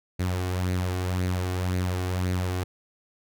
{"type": "tone with flanger", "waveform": "sawtooth", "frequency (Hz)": 91.2, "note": "F#2", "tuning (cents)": -24, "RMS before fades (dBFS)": -27, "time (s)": [0.19, 2.64], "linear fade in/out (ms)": 10, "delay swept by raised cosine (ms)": [0.46, 2.76], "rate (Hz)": 1.9, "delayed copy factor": 0.5, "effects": []}